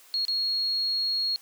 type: tone with dropouts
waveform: sine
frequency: 4300 Hz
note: C8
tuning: 47 cents sharp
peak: -24 dBFS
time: 0.14-1.36 s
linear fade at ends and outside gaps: 0 ms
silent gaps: 0.251-0.282 s
effects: white hiss -54 dBFS RMS until 1.41 s + high-pass 400 Hz 12 dB/octave